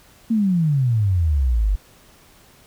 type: exponential sweep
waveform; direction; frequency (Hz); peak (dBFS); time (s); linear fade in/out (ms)
sine; down; 233.1 to 46.25; -15; 0.3-1.76; 10
effects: pink hiss -51 dBFS RMS until 2.66 s